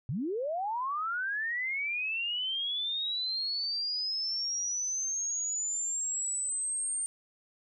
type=linear sweep; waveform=sine; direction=up; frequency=107.9 to 8790 Hz; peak=-30 dBFS; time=0.09-7.06 s; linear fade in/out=0 ms; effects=none